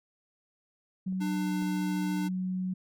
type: tone with pitch glide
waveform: sine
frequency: 187.1 to 184.95 Hz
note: F#3 to F#3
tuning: +20 to 0 cents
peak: -29 dBFS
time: 1.06-2.74 s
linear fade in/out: 10 ms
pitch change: -20 cents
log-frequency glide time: 1.37-1.55 s
type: clicks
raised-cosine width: 2 ms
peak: -45 / -42 / -37 dBFS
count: 3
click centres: 1.079 / 1.125 / 1.623 s
type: tone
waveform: square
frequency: 298.8 Hz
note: D4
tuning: 30 cents sharp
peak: -33 dBFS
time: 1.2-2.29 s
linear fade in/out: 20 ms
effects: none

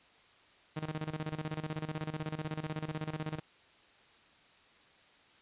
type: tone with tremolo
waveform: sawtooth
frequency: 155.56 Hz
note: D#3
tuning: in tune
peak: -30 dBFS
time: 0.76-3.4 s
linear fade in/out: 10 ms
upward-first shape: square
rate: 16 Hz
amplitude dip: 80%
effects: white hiss -62 dBFS RMS until 5.41 s + resampled to 8000 Hz

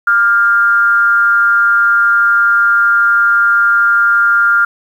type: tone with frequency modulation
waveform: sine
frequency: 1396.9 Hz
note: F6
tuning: in tune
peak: -7 dBFS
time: 0.07-4.65 s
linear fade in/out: 5 ms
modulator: 199 Hz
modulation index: 0.46
effects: 7-bit

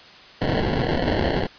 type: noise with sample-and-hold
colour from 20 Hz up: violet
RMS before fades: -22 dBFS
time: 0.41-1.47 s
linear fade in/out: 10 ms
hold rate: 1225 Hz
effects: white hiss -45 dBFS RMS until 1.58 s + resampled to 11025 Hz

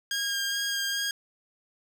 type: tone with vibrato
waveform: 15% pulse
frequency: 1618 Hz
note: G#6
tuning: 46 cents flat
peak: -21 dBFS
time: 0.11-1.11 s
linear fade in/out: 2 ms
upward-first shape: sine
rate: 2.4 Hz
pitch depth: 13 cents each way
effects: none

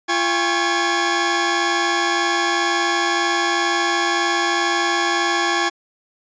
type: tone cluster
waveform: sawtooth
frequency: 343.4 / 806 / 1103 / 1695 Hz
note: F4 / G5 / C#6 / G#6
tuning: -29 / +48 / -9 / +35 cents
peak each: -19 dBFS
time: 0.08-5.7 s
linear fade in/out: 20 ms
effects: resampled to 16000 Hz

